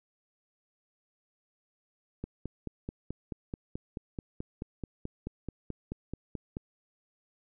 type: click train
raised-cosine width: 3 ms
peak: -23 dBFS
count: 21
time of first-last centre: 2.24-6.569 s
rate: 4.62 Hz
effects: none